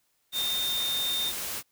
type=tone in noise; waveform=sine; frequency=3642 Hz; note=A#7; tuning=41 cents flat; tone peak=-27 dBFS; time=0.32-1.33 s; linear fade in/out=50 ms; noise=white; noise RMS=-34 dBFS; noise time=0.32-1.63 s; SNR=+4 dB; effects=white hiss -72 dBFS RMS until 1.71 s